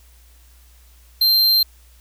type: tone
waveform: square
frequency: 4153 Hz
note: C8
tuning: 14 cents flat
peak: -13 dBFS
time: 1.21-1.63 s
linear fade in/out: 5 ms
effects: added 60 Hz sine -47 dBFS peak until 2 s + white hiss -55 dBFS RMS until 2 s